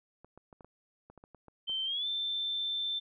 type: clicks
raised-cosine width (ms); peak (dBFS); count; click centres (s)
1; -38; 11; 0.246 / 0.376 / 0.528 / 0.608 / 0.646 / 1.1 / 1.177 / 1.239 / 1.347 / 1.483 / 1.697
type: tone with pitch glide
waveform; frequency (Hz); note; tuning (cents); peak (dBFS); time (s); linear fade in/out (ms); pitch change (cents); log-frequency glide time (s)
sine; 3110 to 3552; G7 to A7; -14 to +16; -31; 1.67-3; 20; +230; 1.85-2.07
effects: none